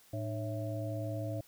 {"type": "harmonic tone with a mistuned harmonic", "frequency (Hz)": 110, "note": "A2", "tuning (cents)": 0, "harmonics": [1, 3, 5, 6], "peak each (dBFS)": [-36, -42, -43, -42], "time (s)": [0.13, 1.41], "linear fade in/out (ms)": 5, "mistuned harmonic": 3, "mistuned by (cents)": -150, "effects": ["white hiss -62 dBFS RMS until 1.47 s"]}